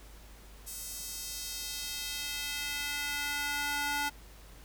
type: tone with high-pass filter sweep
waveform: square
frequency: 289.2 Hz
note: D4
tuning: 27 cents flat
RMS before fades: -36 dBFS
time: 0.66-4.1 s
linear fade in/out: 20 ms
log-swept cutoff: 8100 to 1000 Hz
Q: 1.1
effects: added 50 Hz sine -51 dBFS peak until 4.64 s + pink hiss -56 dBFS RMS until 4.64 s